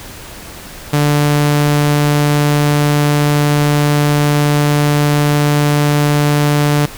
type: tone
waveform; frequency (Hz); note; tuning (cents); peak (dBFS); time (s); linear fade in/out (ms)
sawtooth; 146.83; D3; 0; -6; 0.93-6.86; 5
effects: pink hiss -32 dBFS RMS until 6.97 s